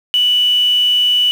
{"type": "tone with quantisation", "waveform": "sine", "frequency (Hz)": 2960, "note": "F#7", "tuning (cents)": 0, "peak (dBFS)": -10, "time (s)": [0.14, 1.31], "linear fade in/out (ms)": 0, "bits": 5, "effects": []}